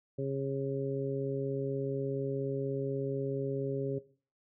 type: harmonic tone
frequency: 136.6 Hz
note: C#3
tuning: 25 cents flat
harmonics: 1 / 2 / 3 / 4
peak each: -35 / -39 / -36 / -39 dBFS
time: 0.18-3.99 s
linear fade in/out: 10 ms
effects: noise-tail reverb RT60 0.4 s tail -17 dB re dry